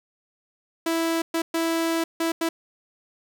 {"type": "tone bursts at uneven times", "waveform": "sawtooth", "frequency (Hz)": 329.6, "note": "E4", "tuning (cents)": 0, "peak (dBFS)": -18, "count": 5, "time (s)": [[0.86, 1.22], [1.34, 1.42], [1.54, 2.04], [2.2, 2.32], [2.41, 2.49]], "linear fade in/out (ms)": 5, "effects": ["9-bit"]}